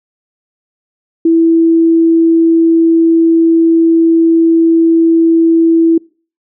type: tone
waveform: sine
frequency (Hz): 329.6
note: E4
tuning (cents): 0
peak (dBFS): -5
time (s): 1.25-5.98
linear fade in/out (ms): 5
effects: noise-tail reverb RT60 0.4 s tail -26 dB re dry